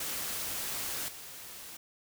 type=noise with level steps; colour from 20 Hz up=white; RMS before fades=-36 / -46 dBFS; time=0-1.77 s; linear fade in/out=5 ms; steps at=1.08 s; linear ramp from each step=5 ms; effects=none